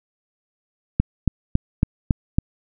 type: click train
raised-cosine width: 5 ms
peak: -3 dBFS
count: 6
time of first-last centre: 1-2.385 s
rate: 3.61 Hz
effects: none